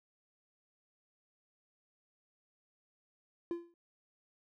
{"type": "tone with exponential decay", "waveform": "triangle", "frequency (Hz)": 342.6, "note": "F4", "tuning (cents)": -33, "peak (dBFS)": -29, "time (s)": [3.51, 3.74], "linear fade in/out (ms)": 1, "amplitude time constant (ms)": 50, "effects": []}